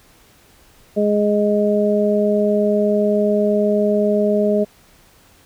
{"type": "harmonic tone", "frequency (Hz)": 207.8, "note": "G#3", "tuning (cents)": 1, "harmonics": [1, 2, 3], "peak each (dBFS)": [-18, -18, -18], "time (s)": [0.96, 4.65], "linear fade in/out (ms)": 20, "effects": ["pink hiss -51 dBFS RMS until 5.45 s"]}